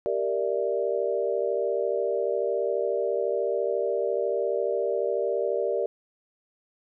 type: chord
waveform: sine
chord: E half-diminished seventh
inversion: first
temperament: equal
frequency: 392 / 466.2 / 587.3 / 659.3 Hz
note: G4 / Bb4 / D5 / E5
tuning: 0 / 0 / 0 / 0 cents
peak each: -29 / -28 / -28 / -34 dBFS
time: 0.06-5.86 s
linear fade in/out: 0 ms
effects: none